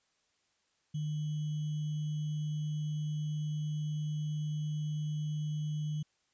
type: tone with sample-and-hold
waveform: sine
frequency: 151.5 Hz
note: D#3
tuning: 46 cents flat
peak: -32 dBFS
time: 0.94-6.03 s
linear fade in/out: 10 ms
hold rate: 3150 Hz
effects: white hiss -75 dBFS RMS until 6.33 s + resampled to 16000 Hz